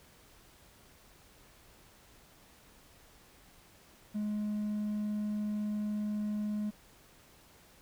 triangle tone, 210 Hz, G#3, 19 cents sharp, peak -29 dBFS, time 4.14-6.71 s, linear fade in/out 20 ms, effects tanh soft clip ceiling -25 dBFS + pink hiss -60 dBFS RMS until 7.81 s

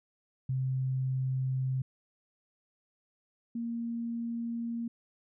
sine tone pair in turn, 130.81 / 233.1 Hz, C3 / A#3, 0 / 0 cents, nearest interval minor seventh, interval 1000 cents, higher second, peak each -28 / -32 dBFS, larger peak first, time 0.49-1.82 / 3.55-4.88 s, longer neither, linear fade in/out 5 ms, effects none

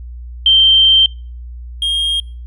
sine / triangle tone pair in turn, 3136 / 3232 Hz, G7 / G#7, 0 / -48 cents, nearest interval minor second, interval 52 cents, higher second, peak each -6 / -12 dBFS, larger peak first, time 0.46-1.06 / 1.82-2.2 s, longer first, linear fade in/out 2 ms, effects noise-tail reverb RT60 0.4 s tail -26 dB re dry + added 60 Hz sine -27 dBFS peak until 2.46 s

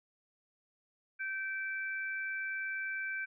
sine tone pair together, 1552.9 / 2324 Hz, G6 / D7, -17 / -19 cents, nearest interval perfect fifth, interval 698 cents, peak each -36 / -40 dBFS, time 1.19-3.26 s, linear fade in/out 20 ms, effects none

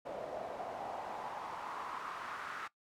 pink noise with band-pass filter sweep, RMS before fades -43 dBFS, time 0.05-2.68 s, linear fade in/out 10 ms, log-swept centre 570 to 1400 Hz, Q 3.5, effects noise-tail reverb RT60 0.1 s tail -19 dB re dry

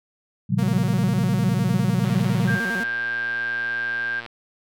sine chord, G half-diminished seventh, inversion first, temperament equal, 116.54 / 138.59 / 174.61 / 196 Hz, Bb2 / Db3 / F3 / G3, 0 / 0 / 0 / 0 cents, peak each -24 dBFS, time 0.49-2.58 s, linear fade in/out 20 ms
sawtooth tone with vibrato, 207.2 Hz, G#3, 4 cents flat, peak -23 dBFS, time 0.58-2.84 s, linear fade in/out 10 ms, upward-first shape square, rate 9.9 Hz, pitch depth 200 cents each way
click train, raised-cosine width 0.3 ms, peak -20 dBFS, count 261, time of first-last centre 2.04-4.262 s, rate 117 Hz
sine tone, 1590 Hz, G6, 24 cents sharp, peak -23 dBFS, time 2.47-4.21 s, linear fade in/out 20 ms
effects none

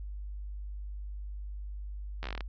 slowing click train, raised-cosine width 0.3 ms, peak -22 dBFS, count 10, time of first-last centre 2.23-2.407 s, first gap 12 ms, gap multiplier 1.12, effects added 50 Hz sine -37 dBFS peak until 2.48 s + resampled to 16000 Hz

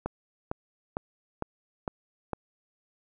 click train, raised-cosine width 1 ms, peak -16 dBFS, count 6, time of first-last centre 0.06-2.333 s, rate 2.2 Hz, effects none

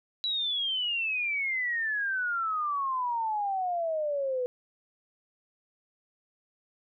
sine exponential sweep, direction down, 3951 to 490.7 Hz, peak -27 dBFS, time 0.24-4.46 s, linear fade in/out 0 ms, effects none

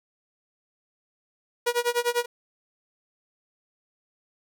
sawtooth tone with tremolo, 480.6 Hz, B4, 47 cents flat, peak -16 dBFS, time 1.66-2.26 s, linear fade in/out 10 ms, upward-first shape sine, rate 10 Hz, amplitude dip 95%, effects none

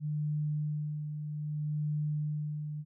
sine tone with tremolo, 150.3 Hz, D3, 40 cents sharp, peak -29 dBFS, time 0-2.85 s, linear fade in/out 50 ms, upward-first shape sine, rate 0.63 Hz, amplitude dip 50%, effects none

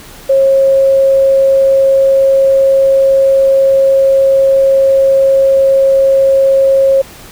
sine tone, 541 Hz, C#5, 42 cents flat, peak -5 dBFS, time 0.29-7.02 s, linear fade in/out 10 ms, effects pink hiss -34 dBFS RMS until 7.31 s

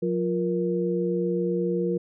sine tone cluster, 179.1 / 351.4 / 471.4 Hz, F3 / F4 / A#4, +44 / +11 / +19 cents, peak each -27 dBFS, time 0.02-1.98 s, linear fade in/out 10 ms, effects none

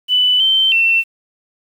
sine tone with pitch steps, 2989 / 3106 / 2695 Hz, F#7 / G7 / E7, +17 / -17 / +38 cents, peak -10 dBFS, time 0.08-1.04 s, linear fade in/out 50 ms, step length 320 ms, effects 7-bit

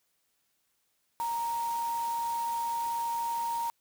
sine tone in noise, 932.3 Hz, A#5, in tune, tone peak -29 dBFS, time 1.2-3.7 s, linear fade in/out 0 ms, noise white, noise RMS -45 dBFS, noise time 1.2-3.7 s, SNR +13 dB, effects white hiss -75 dBFS RMS until 3.8 s

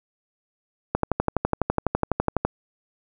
click train, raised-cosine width 1 ms, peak -6 dBFS, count 19, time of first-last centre 0.95-2.45 s, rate 12 Hz, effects none

